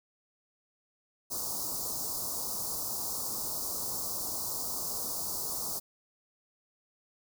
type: band-stop noise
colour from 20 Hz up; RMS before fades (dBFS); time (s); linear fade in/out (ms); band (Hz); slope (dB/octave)
white; -35; 1.3-5.8; 20; 1200 to 4500; 48
effects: none